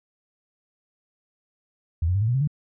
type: tone with pitch steps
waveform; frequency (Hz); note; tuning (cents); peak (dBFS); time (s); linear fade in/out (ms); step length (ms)
sine; 82 / 90.46 / 99.79 / 110.09 / 121.45 / 133.98 / 147.81; E2 / F#2 / G2 / A2 / B2 / C3 / D3; -9 / -39 / +31 / +1 / -29 / +41 / +11; -19; 2.02-2.475; 5; 65
effects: none